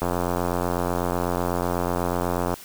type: click train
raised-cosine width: 1 ms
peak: -10 dBFS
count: 223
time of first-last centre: 0.02-2.54 s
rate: 88.1 Hz
effects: white hiss -43 dBFS RMS until 2.64 s